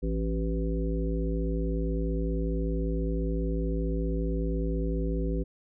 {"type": "harmonic tone with a mistuned harmonic", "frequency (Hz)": 54.9, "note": "A1", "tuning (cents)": -3, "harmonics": [1, 3, 5, 7, 9], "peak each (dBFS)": [-28, -33, -35, -36, -38], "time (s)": [0.02, 5.44], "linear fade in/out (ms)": 20, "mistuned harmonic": 3, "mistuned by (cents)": 47, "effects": []}